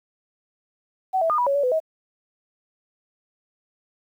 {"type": "tone with pitch steps", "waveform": "sine", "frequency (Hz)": [755, 655, 1218, 977, 557, 570, 503, 637], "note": ["F#5", "E5", "D#6", "B5", "C#5", "C#5", "B4", "D#5"], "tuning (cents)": [35, -11, -37, -19, 8, 48, 32, 41], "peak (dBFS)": -18, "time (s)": [1.13, 1.802], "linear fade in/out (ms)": 20, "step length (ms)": 84, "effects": ["9-bit"]}